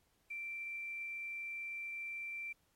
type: tone with quantisation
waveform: sine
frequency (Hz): 2349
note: D7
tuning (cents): 0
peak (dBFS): -40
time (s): 0.3-2.53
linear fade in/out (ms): 10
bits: 11
effects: pink hiss -75 dBFS RMS until 2.75 s + MP3 64 kbps